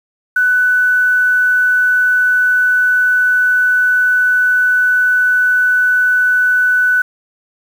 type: tone with quantisation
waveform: sine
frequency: 1493 Hz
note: F#6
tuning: 15 cents sharp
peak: -9 dBFS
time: 0.36-7.02 s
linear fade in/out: 5 ms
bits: 6
effects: none